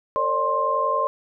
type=tone cluster; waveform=sine; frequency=456.6 / 547 / 598 / 1054 Hz; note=A#4 / C#5 / D5 / C6; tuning=-36 / -23 / +31 / +12 cents; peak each=-30 / -27 / -27 / -21 dBFS; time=0.16-1.07 s; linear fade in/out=0 ms; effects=none